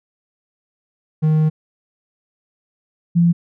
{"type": "tone pair in turn", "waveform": ["triangle", "sine"], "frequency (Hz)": [155.56, 170.93], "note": ["D#3", "F3"], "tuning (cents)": [0, -37], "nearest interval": "major second", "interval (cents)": 163, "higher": "second", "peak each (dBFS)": -10, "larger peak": "neither", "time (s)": [[1.22, 1.5], [3.15, 3.33]], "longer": "first", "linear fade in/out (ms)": 20, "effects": []}